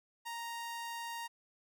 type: tone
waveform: sawtooth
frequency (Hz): 932.3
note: A#5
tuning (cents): 0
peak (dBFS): -36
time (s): 0.25-1.28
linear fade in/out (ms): 20
effects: none